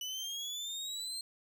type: exponential sweep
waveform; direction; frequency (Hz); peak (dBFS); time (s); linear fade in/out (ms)
30% pulse; up; 2960 to 4195; -35; 0.01-1.21; 2
effects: none